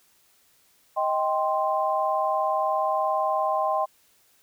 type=chord; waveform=sine; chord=C minor; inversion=first; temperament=just; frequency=627.9 / 784.9 / 1046.5 Hz; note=Eb5 / G5 / C6; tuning=+16 / +2 / 0 cents; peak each=-26 dBFS; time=0.96-3.86 s; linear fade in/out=20 ms; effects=white hiss -62 dBFS RMS until 4.42 s